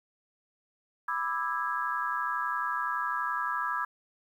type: chord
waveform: sine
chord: E dominant seventh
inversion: second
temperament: just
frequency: 988.9 / 1186.7 / 1318.5 / 1648.1 Hz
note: B5 / D6 / E6 / G#6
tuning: +2 / +18 / 0 / -14 cents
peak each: -34 dBFS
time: 1.08-3.85 s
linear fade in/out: 5 ms
effects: 10-bit